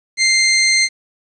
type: tone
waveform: 20% pulse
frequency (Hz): 2093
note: C7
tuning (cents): 0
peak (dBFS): -6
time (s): 0.17-0.89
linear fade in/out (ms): 50
effects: resampled to 22050 Hz + 8-bit